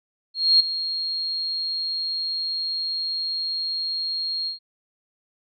sine tone with ADSR envelope, 4255 Hz, C8, 28 cents sharp, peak -11 dBFS, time 0.34-4.59 s, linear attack 260 ms, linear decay 8 ms, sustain -13 dB, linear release 120 ms, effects none

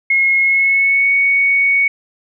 sine tone with pitch glide, 2163 to 2228 Hz, C#7 to C#7, -43 to +8 cents, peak -10 dBFS, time 0.1-1.88 s, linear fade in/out 5 ms, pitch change +51 cents, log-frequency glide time 0.4-1.11 s, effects none

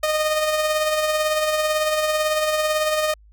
sawtooth tone with tremolo, 616 Hz, D#5, 17 cents flat, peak -13 dBFS, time 0.03-3.14 s, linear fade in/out 5 ms, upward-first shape triangle, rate 18 Hz, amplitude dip 45%, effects added 52 Hz sine -47 dBFS peak until 3.32 s

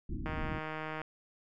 pink low-pass noise, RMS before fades -38 dBFS, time 0.09-0.59 s, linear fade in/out 5 ms, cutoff 350 Hz, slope 96 dB/octave
click train, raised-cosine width 0.5 ms, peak -24 dBFS, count 119, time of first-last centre 0.26-1.016 s, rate 156 Hz
effects none

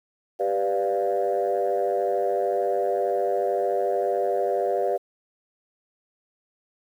sine chord, G dominant seventh, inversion none, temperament equal, 392 / 493.9 / 587.3 / 698.5 Hz, G4 / B4 / D5 / F5, 0 / 0 / 0 / 0 cents, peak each -26 dBFS, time 0.39-4.98 s, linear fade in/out 20 ms, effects tanh soft clip ceiling -14 dBFS + 9-bit

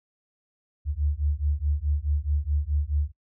sine beating tone pair, 71.2 / 75.9 Hz, C#2 / D#2, +47 / -42 cents, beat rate 4.7 Hz, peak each -26 dBFS, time 0.85-3.12 s, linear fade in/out 50 ms, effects noise-tail reverb RT60 0.1 s tail -21 dB re dry

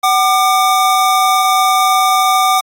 square tone pair together, 755 / 1198.5 Hz, F#5 / D6, +35 / +35 cents, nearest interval minor sixth, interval 800 cents, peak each -13 / -13 dBFS, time 0.03-2.61 s, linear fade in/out 10 ms, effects AAC 48 kbps

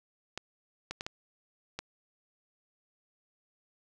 clicks, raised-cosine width 0.2 ms, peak -19 dBFS, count 5, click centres 0.376 / 0.91 / 1.009 / 1.065 / 1.79 s, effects none

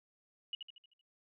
sine tone with echo, 2907 Hz, F#7, 31 cents flat, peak -36 dBFS, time 0.53-0.55 s, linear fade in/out 2 ms, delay 77 ms, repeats 6, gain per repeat -6 dB, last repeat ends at 1.012 s, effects none

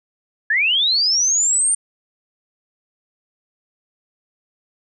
sine linear sweep, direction up, 1661.2 to 9010 Hz, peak -14 dBFS, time 0.5-1.75 s, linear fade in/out 5 ms, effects none

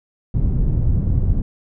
pink low-pass noise, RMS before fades -17 dBFS, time 0.34-1.42 s, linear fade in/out 5 ms, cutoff 140 Hz, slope 12 dB/octave, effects none

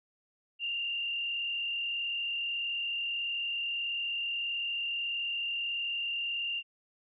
sine tone with frequency modulation, 2794 Hz, F7, in tune, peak -31 dBFS, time 0.59-6.63 s, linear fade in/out 50 ms, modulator 38.4 Hz, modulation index 1.3, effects none

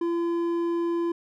sine tone with hard clipping, 340 Hz, F4, 46 cents flat, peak -25 dBFS, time 0.01-1.12 s, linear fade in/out 5 ms, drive 6 dB, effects none

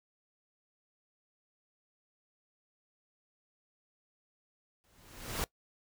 pink noise with exponential growth, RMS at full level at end -32 dBFS, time 4.84-5.44 s, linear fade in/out 0 ms, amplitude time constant 130 ms, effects noise-tail reverb RT60 0.1 s tail -22 dB re dry

